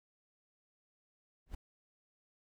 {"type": "noise with exponential growth", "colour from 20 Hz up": "brown", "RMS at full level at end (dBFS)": -36, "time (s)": [1.46, 1.55], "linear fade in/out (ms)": 5, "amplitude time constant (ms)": 19, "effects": []}